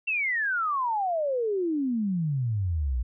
sine exponential sweep, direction down, 2735 to 56.9 Hz, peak -24 dBFS, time 0.07-3.03 s, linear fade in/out 10 ms, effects none

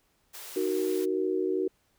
white high-pass noise, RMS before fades -43 dBFS, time 0.33-1.06 s, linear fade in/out 20 ms, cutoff 360 Hz, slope 48 dB/octave
sine chord, D# minor, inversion none, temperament just, 311.1 / 373.4 / 466.7 Hz, D#4 / F#4 / A#4, 0 / +16 / +2 cents, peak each -32 / -27 / -33 dBFS, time 0.56-1.68 s, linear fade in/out 5 ms
effects pink hiss -70 dBFS RMS until 1.98 s

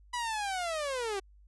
sawtooth linear sweep, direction down, 991 to 376.5 Hz, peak -28 dBFS, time 0.13-1.2 s, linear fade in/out 10 ms, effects added 50 Hz sine -55 dBFS peak until 1.47 s + resampled to 24000 Hz

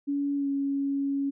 sine tone with pitch glide, 283.2 to 277.9 Hz, C#4 to C#4, +37 to +4 cents, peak -25 dBFS, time 0.07-1.31 s, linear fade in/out 20 ms, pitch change -33 cents, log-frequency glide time 0.36-0.48 s, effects none

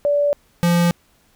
sine / square tone pair in turn, 579 / 172.69 Hz, D5 / F3, -25 / -19 cents, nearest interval octave + major sixth, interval 2094 cents, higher first, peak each -14 dBFS, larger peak neither, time 0.05-0.33 / 0.63-0.91 s, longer neither, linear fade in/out 0 ms, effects pink hiss -58 dBFS RMS until 1.35 s

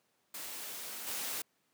white noise with level steps, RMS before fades -43 / -38 dBFS, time 0.34-1.42 s, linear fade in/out 5 ms, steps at 1.06 s, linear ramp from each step 20 ms, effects pink hiss -75 dBFS RMS until 1.73 s + high-pass 200 Hz 12 dB/octave

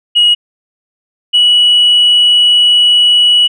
sine tone pair in turn, 2900 / 2935 Hz, F#7 / F#7, -35 / -15 cents, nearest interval unison, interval 20 cents, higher second, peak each -3 dBFS, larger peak neither, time 0.15-0.35 / 1.33-3.48 s, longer second, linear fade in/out 20 ms, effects tanh soft clip ceiling -2 dBFS

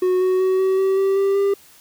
triangle tone with pitch steps, 366.9 / 371.2 / 375.5 / 379.8 / 384.3 / 388.7 / 393.2 / 397.8 Hz, F#4 / F#4 / F#4 / F#4 / G4 / G4 / G4 / G4, -15 / +6 / +26 / +45 / -34 / -15 / +5 / +25 cents, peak -13 dBFS, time 0.02-1.54 s, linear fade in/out 5 ms, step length 190 ms, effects white hiss -49 dBFS RMS until 1.8 s

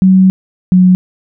sine tone pair in turn, 188.2 / 183.27 Hz, F#3 / F#3, +30 / -16 cents, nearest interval unison, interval 46 cents, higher first, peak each -3 dBFS, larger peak neither, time 0.02-0.3 / 0.72-0.95 s, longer first, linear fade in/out 0 ms, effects none

